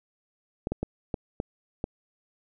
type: clicks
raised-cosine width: 2 ms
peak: -15 dBFS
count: 6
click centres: 0.671 / 0.72 / 0.83 / 1.142 / 1.401 / 1.841 s
effects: none